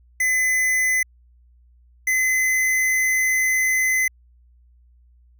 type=tone pair in turn; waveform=square; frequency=2025 / 2037 Hz; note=B6 / C7; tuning=+43 / -47 cents; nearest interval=unison; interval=10 cents; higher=second; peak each=-18 dBFS; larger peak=neither; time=0.2-1.03 / 2.07-4.08 s; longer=second; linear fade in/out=5 ms; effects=added 60 Hz sine -51 dBFS peak until 5.39 s